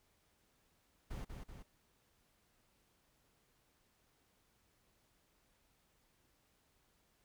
brown noise with echo, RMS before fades -44 dBFS, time 1.1-1.25 s, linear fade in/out 10 ms, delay 190 ms, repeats 2, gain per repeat -4 dB, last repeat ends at 1.63 s, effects pink hiss -75 dBFS RMS until 7.24 s

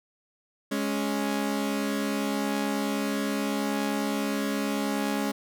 sawtooth tone pair together, 207.7 / 277.2 Hz, G#3 / C#4, 0 / 0 cents, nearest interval perfect fourth, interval 500 cents, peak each -25 dBFS, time 0.71-5.32 s, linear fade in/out 10 ms, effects none

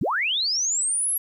sine linear sweep, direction up, 82.41 to 11460 Hz, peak -21 dBFS, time 0.01-1.18 s, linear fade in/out 5 ms, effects 10-bit

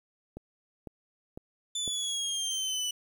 click train, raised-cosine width 2 ms, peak -27 dBFS, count 4, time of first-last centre 0.37-1.878 s, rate 1.99 Hz
25% pulse exponential sweep, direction down, 3520 to 2961 Hz, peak -26 dBFS, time 1.75-2.91 s, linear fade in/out 5 ms
effects 10-bit

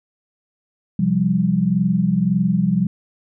sine chord, C suspended fourth, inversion none, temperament just, 130.81 / 174.42 / 196.22 Hz, C3 / F3 / G3, 0 / -2 / +2 cents, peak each -24 / -18 / -18 dBFS, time 0.99-2.87 s, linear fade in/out 5 ms, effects none

